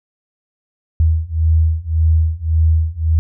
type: beating tone pair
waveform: sine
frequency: 79.3 / 81.1 Hz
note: D#2 / E2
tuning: +33 / -28 cents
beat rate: 1.8 Hz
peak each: -15 / -14 dBFS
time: 1-3.19 s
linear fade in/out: 0 ms
effects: none